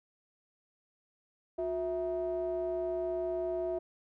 triangle ring-modulated tone, 147.6 Hz, D3, 9 cents sharp, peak -26 dBFS, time 1.58-3.79 s, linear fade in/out 10 ms, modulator 508 Hz, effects none

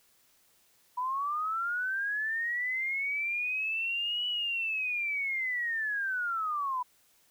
sine linear two-way sweep, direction up then down, 978 to 2960 to 978 Hz, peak -29 dBFS, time 0.97-6.83 s, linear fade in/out 10 ms, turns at 4.27 s, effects white hiss -66 dBFS RMS until 7.3 s

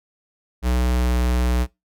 square tone with pitch glide, 61.74 to 61.31 Hz, B1 to B1, 0 to -12 cents, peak -18 dBFS, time 0.62-1.67 s, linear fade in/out 50 ms, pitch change -12 cents, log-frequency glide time 0.85-1.17 s, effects noise-tail reverb RT60 0.2 s tail -22 dB re dry

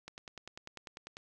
click train, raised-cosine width 0.2 ms, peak -28 dBFS, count 12, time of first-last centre 0.08-1.169 s, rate 10.1 Hz, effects none

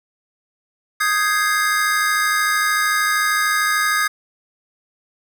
square chord, Ab major seventh, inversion second, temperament equal, 1244.5 / 1568 / 1661.2 / 2093 Hz, Eb6 / G6 / Ab6 / C7, 0 / 0 / 0 / 0 cents, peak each -21 / -26 / -21 / -25 dBFS, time 1-4.08 s, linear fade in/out 10 ms, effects none

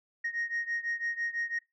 sine beating tone pair, 1865 / 1871 Hz, A#6 / A#6, 0 / +6 cents, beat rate 6 Hz, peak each -32 / -34 dBFS, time 0.24-1.59 s, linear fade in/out 10 ms, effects noise-tail reverb RT60 0.2 s tail -22 dB re dry + tanh soft clip ceiling -26 dBFS

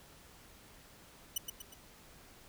10% pulse tone with echo, 2971 Hz, F#7, 6 cents sharp, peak -23 dBFS, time 1.36-1.38 s, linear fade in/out 5 ms, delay 120 ms, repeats 3, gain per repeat -6 dB, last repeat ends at 1.74 s, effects pink hiss -58 dBFS RMS until 2.48 s

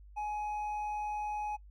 sine tone with hard clipping, 840 Hz, G#5, 19 cents sharp, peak -35 dBFS, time 0.16-1.57 s, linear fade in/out 20 ms, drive 4 dB, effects noise-tail reverb RT60 0.1 s tail -22 dB re dry + added 50 Hz sine -51 dBFS peak until 1.7 s

